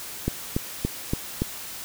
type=click train; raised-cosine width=3 ms; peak=-10 dBFS; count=5; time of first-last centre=0.28-1.42 s; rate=3.51 Hz; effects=white hiss -37 dBFS RMS until 1.84 s

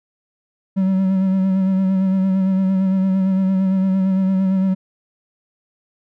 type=tone with vibrato; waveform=triangle; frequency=190.2 Hz; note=F#3; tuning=48 cents sharp; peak=-12 dBFS; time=0.76-4.75 s; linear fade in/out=20 ms; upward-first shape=sine; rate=8.8 Hz; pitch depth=29 cents each way; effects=none

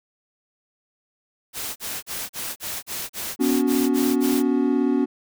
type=noise bursts; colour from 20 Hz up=white; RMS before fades=-30 dBFS; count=11; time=1.53-4.43 s; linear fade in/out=50 ms; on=230 ms; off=37 ms
type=chord; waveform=triangle; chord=B suspended second; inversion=none; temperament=equal with one note detuned; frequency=246.9 / 284 / 370 Hz; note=B3 / C#4 / F#4; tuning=0 / +42 / 0 cents; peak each=-20 / -19 / -23 dBFS; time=3.39-5.06 s; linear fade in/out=20 ms
effects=none

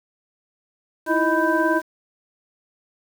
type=tone cluster; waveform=sine; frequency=319.4 / 337.7 / 626 / 990 / 1559 Hz; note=D#4 / E4 / D#5 / B5 / G6; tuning=+45 / +42 / +10 / +4 / -10 cents; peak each=-23 dBFS; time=1.06-1.82 s; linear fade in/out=50 ms; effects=tanh soft clip ceiling -5 dBFS + 7-bit

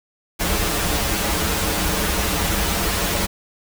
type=noise with comb filter; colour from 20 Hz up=pink; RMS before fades=-21 dBFS; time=0.39-3.27 s; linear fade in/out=20 ms; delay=7.9 ms; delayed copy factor=-1; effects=none

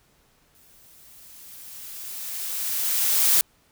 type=noise with exponential growth; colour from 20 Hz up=blue; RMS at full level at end=-17 dBFS; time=0.55-3.41 s; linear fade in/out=1 ms; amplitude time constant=620 ms; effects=pink hiss -62 dBFS RMS until 3.71 s

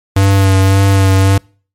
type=tone with vibrato; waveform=square; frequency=97 Hz; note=G2; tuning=18 cents flat; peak=-7 dBFS; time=0.16-1.38 s; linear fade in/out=5 ms; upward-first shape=sine; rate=1.8 Hz; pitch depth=22 cents each way; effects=noise-tail reverb RT60 0.4 s tail -26 dB re dry + MP3 64 kbps

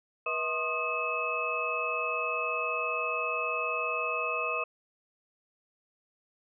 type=tone cluster; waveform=sine; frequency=485.1 / 640 / 1070 / 1236 / 2585 Hz; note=B4 / D#5 / C6 / D#6 / E7; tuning=-31 / +49 / +38 / -12 / -34 cents; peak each=-37 / -37 / -37 / -34 / -32 dBFS; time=0.26-4.64 s; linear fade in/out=5 ms; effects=none

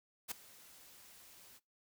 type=noise with ADSR envelope; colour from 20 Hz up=white; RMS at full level=-38 dBFS; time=0.28-1.6 s; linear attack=33 ms; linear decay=8 ms; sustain=-21 dB; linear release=35 ms; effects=noise-tail reverb RT60 0.2 s tail -21 dB re dry

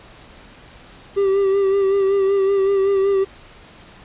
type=tone with vibrato; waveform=triangle; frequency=392 Hz; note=G4; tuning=in tune; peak=-12 dBFS; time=1.16-3.25 s; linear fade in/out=20 ms; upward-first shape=sine; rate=5.3 Hz; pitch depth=33 cents each way; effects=pink hiss -44 dBFS RMS until 4.04 s + resampled to 8000 Hz

